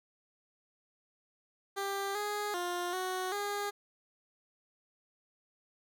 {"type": "tone with pitch steps", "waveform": "15% pulse", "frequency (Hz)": [395.5, 415.2, 353.1, 370.6, 408.1], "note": ["G4", "G#4", "F4", "F#4", "G#4"], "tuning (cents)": [15, 0, 19, 3, -30], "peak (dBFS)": -27, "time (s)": [1.76, 3.71], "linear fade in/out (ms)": 20, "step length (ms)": 390, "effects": []}